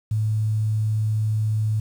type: tone with quantisation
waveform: sine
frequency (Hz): 108.2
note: A2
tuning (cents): -29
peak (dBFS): -19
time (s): 0.11-1.8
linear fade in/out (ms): 5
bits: 8
effects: none